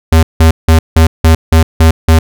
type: tone bursts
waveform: square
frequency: 80.8 Hz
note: E2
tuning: 34 cents flat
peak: -3 dBFS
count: 8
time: 0.12-2.19 s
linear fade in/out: 5 ms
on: 110 ms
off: 170 ms
effects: none